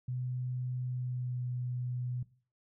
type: tone with pitch glide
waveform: sine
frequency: 125.9 to 124.17 Hz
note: B2 to B2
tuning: +34 to +10 cents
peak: -33 dBFS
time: 0.08-2.23 s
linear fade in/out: 5 ms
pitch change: -24 cents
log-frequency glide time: 0.86-1.45 s
effects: noise-tail reverb RT60 0.4 s tail -18 dB re dry